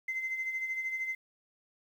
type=tone with tremolo; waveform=sine; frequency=2068 Hz; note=C7; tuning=21 cents flat; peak=-29 dBFS; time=0.08-1.15 s; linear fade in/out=5 ms; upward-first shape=sine; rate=13 Hz; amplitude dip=55%; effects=tanh soft clip ceiling -27 dBFS + 10-bit